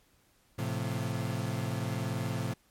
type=chord; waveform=35% pulse; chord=F major; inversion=first; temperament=equal with one note detuned; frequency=110 / 130.81 / 170.72 Hz; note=A2 / C3 / F3; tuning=0 / 0 / -39 cents; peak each=-33 / -33 / -36 dBFS; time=0.58-2.54 s; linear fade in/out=10 ms; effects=pink hiss -67 dBFS RMS until 2.7 s + MP3 64 kbps